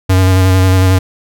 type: tone with vibrato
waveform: square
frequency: 93.5 Hz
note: F#2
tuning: 19 cents sharp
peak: -7 dBFS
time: 0.09-0.99 s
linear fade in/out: 10 ms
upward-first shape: square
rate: 11 Hz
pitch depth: 18 cents each way
effects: none